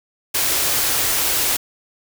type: band-stop noise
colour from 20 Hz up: white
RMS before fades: -19 dBFS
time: 0.34-1.57 s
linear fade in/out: 10 ms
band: 160 to 250 Hz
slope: 96 dB/octave
effects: none